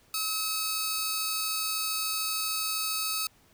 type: tone pair together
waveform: 10% pulse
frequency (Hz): 1283 / 4527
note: E6 / C#8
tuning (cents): -47 / +36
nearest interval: octave + minor seventh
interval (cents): 2183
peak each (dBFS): -24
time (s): 0.14-3.27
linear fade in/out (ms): 2
effects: pink hiss -62 dBFS RMS until 3.53 s